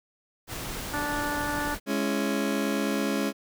pink noise, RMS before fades -35 dBFS, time 0.47-1.8 s, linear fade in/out 50 ms
harmonic tone, 292.6 Hz, D4, 6 cents flat, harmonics 1 / 2 / 3 / 4 / 5 / 6, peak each -34 / -37 / -33 / -37 / -34 / -37 dBFS, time 0.93-1.75 s, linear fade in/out 10 ms
30% pulse chord, C# minor, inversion second, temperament just, 207.9 / 277.2 / 332.6 Hz, G#3 / C#4 / E4, +2 / 0 / +16 cents, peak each -26 / -26 / -31 dBFS, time 1.86-3.33 s, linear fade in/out 50 ms
effects none

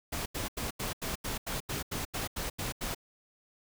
pink noise bursts, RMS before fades -35 dBFS, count 13, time 0.12-2.948 s, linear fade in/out 10 ms, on 140 ms, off 84 ms, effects none

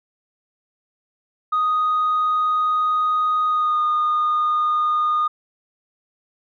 sine tone with pitch glide, 1244.5 to 1225.2 Hz, D#6 to D#6, 0 to -27 cents, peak -15 dBFS, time 1.52-5.28 s, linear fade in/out 10 ms, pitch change -27 cents, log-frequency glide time 3.47-3.81 s, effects tanh soft clip ceiling -14 dBFS

